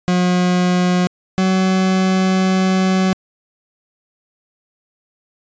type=tone pair in turn; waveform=40% pulse; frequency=180 / 187.91 Hz; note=F#3 / F#3; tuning=-47 / +27 cents; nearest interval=minor second; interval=74 cents; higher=second; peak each=-12 dBFS; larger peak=neither; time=0.08-1.07 / 1.38-3.13 s; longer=second; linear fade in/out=0 ms; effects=resampled to 16000 Hz